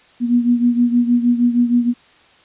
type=beating tone pair; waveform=sine; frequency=239.6 / 246 Hz; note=A#3 / B3; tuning=+48 / -7 cents; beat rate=6.4 Hz; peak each=-13 / -18 dBFS; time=0.2-1.94 s; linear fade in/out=50 ms; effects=white hiss -50 dBFS RMS until 2.44 s + resampled to 8000 Hz